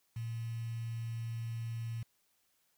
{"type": "tone with quantisation", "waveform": "sine", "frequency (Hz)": 114.9, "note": "A#2", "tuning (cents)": -25, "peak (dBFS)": -36, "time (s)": [0.16, 2.03], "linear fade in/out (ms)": 5, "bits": 9, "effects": ["white hiss -75 dBFS RMS until 2.77 s"]}